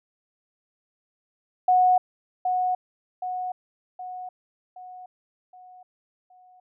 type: tone with echo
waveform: sine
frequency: 733 Hz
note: F#5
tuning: 16 cents flat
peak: -15 dBFS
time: 1.68-1.98 s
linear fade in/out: 5 ms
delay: 770 ms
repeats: 6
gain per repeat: -6 dB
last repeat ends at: 6.6 s
effects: none